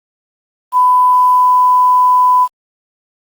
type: tone with quantisation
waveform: sine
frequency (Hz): 1000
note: B5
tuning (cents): +21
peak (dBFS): -6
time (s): 0.72-2.48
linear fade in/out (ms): 50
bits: 6
effects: Opus 24 kbps